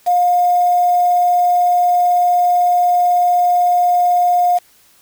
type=tone with quantisation; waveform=sine; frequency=711 Hz; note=F5; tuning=31 cents sharp; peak=-10 dBFS; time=0.06-4.59 s; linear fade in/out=20 ms; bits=5; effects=white hiss -51 dBFS RMS until 5.01 s